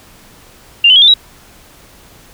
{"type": "tone with pitch steps", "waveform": "sine", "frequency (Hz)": [2794, 3029, 3284, 3561, 3861], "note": ["F7", "F#7", "G#7", "A7", "B7"], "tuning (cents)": [0, 40, -20, 20, -40], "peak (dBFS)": -3, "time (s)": [0.84, 1.14], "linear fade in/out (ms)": 5, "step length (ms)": 60, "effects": ["pink hiss -42 dBFS RMS until 2.33 s"]}